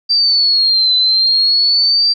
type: linear two-way sweep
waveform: sine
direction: down then up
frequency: 4699 to 4013 to 4699 Hz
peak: -9 dBFS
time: 0.09-2.14 s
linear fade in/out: 20 ms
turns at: 0.95 s
effects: none